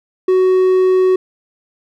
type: tone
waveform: triangle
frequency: 372.2 Hz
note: F#4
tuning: 10 cents sharp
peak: -7 dBFS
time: 0.28-1.16 s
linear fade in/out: 5 ms
effects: none